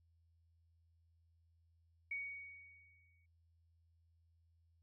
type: tone with exponential decay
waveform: sine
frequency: 2241 Hz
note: C#7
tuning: 18 cents sharp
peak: -38 dBFS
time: 2.11-3.26 s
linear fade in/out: 5 ms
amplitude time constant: 250 ms
effects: added 83 Hz sine -70 dBFS peak until 4.82 s